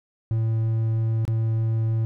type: tone with dropouts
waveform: triangle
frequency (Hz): 112.1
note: A2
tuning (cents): +33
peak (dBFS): -18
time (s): 0.31-2.05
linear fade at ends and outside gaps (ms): 0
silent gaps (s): 1.252-1.279
effects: none